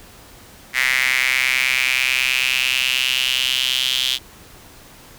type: tone with high-pass filter sweep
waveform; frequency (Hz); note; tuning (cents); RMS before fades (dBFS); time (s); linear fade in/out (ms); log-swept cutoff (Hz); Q
sawtooth; 129.3; C3; -20; -19; 0.73-4.19; 50; 2000 to 3300; 5.4
effects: pink hiss -44 dBFS RMS until 5.18 s